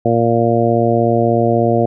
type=harmonic tone; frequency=116.54 Hz; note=A#2; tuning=in tune; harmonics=1 / 2 / 3 / 4 / 5 / 6; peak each=-18 / -18 / -18 / -18 / -18 / -18 dBFS; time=0.05-1.86 s; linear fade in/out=5 ms; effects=none